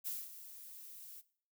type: noise with ADSR envelope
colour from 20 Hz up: violet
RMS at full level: -39 dBFS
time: 0.04-1.22 s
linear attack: 31 ms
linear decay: 210 ms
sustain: -13 dB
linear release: 30 ms
effects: noise-tail reverb RT60 0.5 s tail -18 dB re dry